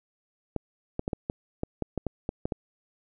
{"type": "clicks", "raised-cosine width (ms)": 2, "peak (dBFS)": -15, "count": 12, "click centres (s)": [0.563, 0.994, 1.079, 1.132, 1.299, 1.634, 1.823, 1.977, 2.067, 2.291, 2.455, 2.522], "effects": []}